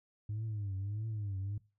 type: tone with vibrato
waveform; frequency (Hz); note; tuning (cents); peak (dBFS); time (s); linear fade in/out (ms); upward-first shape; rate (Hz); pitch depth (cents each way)
sine; 103.2; G#2; -10; -33; 0.29-1.58; 5; triangle; 1.6; 150
effects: noise-tail reverb RT60 0.3 s tail -22 dB re dry + tanh soft clip ceiling -33 dBFS